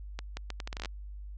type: accelerating click train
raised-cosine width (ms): 0.2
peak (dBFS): -20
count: 12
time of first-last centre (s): 0.19-0.857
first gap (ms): 180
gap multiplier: 0.74
effects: added 50 Hz sine -40 dBFS peak until 1.37 s + low-pass 7000 Hz 12 dB/octave